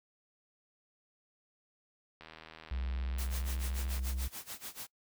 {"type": "click train", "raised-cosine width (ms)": 0.3, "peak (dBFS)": -33, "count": 143, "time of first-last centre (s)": [2.21, 3.992], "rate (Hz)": 79.7}
{"type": "tone with pitch glide", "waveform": "triangle", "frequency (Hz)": [63.7, 64.55], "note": ["C2", "C2"], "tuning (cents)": [-46, -23], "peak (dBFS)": -31, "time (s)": [2.71, 4.28], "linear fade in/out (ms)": 5, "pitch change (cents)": 23, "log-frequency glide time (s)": [2.99, 3.73]}
{"type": "noise with tremolo", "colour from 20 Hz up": "white", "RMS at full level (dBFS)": -42, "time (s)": [3.18, 4.87], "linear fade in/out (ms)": 5, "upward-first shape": "sine", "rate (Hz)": 6.9, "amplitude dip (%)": 90}
{"effects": ["noise-tail reverb RT60 0.1 s tail -23 dB re dry"]}